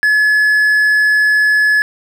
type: tone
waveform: triangle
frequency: 1707 Hz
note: G#6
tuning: 47 cents sharp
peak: -7 dBFS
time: 0.03-1.82 s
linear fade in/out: 0 ms
effects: none